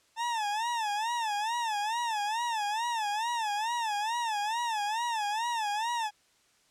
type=tone with vibrato; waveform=40% pulse; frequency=886 Hz; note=A5; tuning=12 cents sharp; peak=-28 dBFS; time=0.16-6.11 s; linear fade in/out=50 ms; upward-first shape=sine; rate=2.3 Hz; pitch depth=140 cents each way; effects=white hiss -66 dBFS RMS until 6.7 s + low-pass 8000 Hz 12 dB/octave